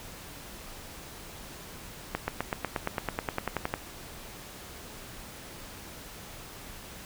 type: accelerating click train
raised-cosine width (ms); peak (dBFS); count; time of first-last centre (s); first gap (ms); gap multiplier
0.5; -13; 16; 2.15-3.739; 130; 0.97
effects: pink hiss -45 dBFS RMS until 7.05 s